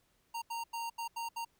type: tone bursts at uneven times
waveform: square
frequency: 926 Hz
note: A#5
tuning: 12 cents flat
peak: -37 dBFS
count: 6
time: 0.34-0.42 / 0.5-0.64 / 0.73-0.9 / 0.98-1.08 / 1.16-1.29 / 1.36-1.45 s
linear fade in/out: 10 ms
effects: pink hiss -73 dBFS RMS until 1.59 s